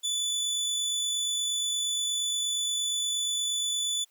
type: tone with amplitude modulation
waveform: 25% pulse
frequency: 3477 Hz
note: A7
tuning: 21 cents flat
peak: -22 dBFS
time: 0.03-4.05 s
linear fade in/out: 20 ms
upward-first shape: sine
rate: 48.5 Hz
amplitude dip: 25%
effects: white hiss -67 dBFS RMS until 4.1 s + high-pass 400 Hz 12 dB/octave